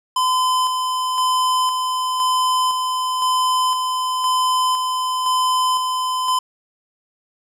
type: tone with tremolo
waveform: square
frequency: 1020 Hz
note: C6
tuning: 44 cents flat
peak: -16 dBFS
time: 0.16-6.39 s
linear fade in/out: 5 ms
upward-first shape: square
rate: 0.98 Hz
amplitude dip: 35%
effects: low-pass 12000 Hz 12 dB/octave + 8-bit